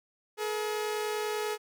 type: tone pair together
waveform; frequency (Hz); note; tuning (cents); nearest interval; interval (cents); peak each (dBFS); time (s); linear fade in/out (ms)
sawtooth; 425 / 475.1; G#4 / A#4; +40 / +33; major second; 193; -27 / -34; 0.37-1.58; 50
effects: none